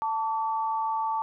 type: tone pair together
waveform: sine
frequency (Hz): 886.3 / 1146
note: A5 / D6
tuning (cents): +12 / -43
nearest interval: major third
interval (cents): 445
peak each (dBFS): -26 / -32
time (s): 0.02-1.22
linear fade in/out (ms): 0
effects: none